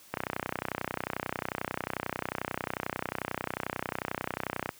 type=click train; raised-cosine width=0.5 ms; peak=-15 dBFS; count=143; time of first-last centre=0.14-4.691 s; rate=31.2 Hz; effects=white hiss -55 dBFS RMS until 4.79 s + high-pass 80 Hz 12 dB/octave